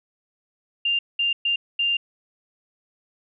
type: tone bursts at uneven times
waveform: sine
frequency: 2794 Hz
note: F7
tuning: in tune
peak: -19 dBFS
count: 4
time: 0.85-0.99 / 1.19-1.33 / 1.45-1.56 / 1.79-1.97 s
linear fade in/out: 5 ms
effects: none